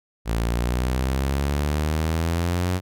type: exponential sweep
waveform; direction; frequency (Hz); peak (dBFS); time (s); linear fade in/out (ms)
sawtooth; up; 55.5 to 92.5; -17; 0.25-2.81; 50
effects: none